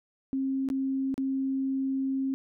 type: tone with dropouts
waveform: sine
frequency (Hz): 267.8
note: C4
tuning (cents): +40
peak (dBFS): -26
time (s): 0.33-2.34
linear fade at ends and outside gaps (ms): 0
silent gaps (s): 0.688-0.701 / 1.142-1.179
effects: none